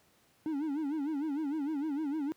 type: tone with vibrato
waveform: triangle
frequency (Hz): 296.1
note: D4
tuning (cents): +14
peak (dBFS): -29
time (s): 0.46-2.32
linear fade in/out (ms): 0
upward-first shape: sine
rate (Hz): 6.6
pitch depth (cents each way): 140
effects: pink hiss -67 dBFS RMS until 2.36 s + high-pass 100 Hz 12 dB/octave